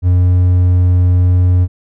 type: tone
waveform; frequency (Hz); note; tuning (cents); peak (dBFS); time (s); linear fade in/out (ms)
triangle; 89.9; F#2; -49; -5; 0.02-1.68; 50
effects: none